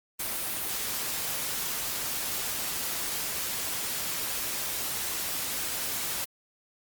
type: noise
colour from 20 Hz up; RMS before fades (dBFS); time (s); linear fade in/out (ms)
white; -32; 0.19-6.25; 10
effects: Opus 32 kbps